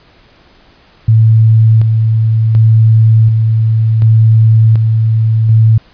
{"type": "tone with tremolo", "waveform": "sine", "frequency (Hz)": 111.3, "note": "A2", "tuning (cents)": 20, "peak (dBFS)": -3, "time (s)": [1.08, 5.78], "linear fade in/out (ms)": 5, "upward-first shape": "square", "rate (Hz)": 0.68, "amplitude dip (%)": 35, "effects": ["pink hiss -45 dBFS RMS until 5.93 s", "resampled to 11025 Hz"]}